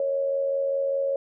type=tone with amplitude modulation; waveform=sine; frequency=550 Hz; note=C#5; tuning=14 cents flat; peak=-20 dBFS; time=0-1.16 s; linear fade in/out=2 ms; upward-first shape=sine; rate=85 Hz; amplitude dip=50%; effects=none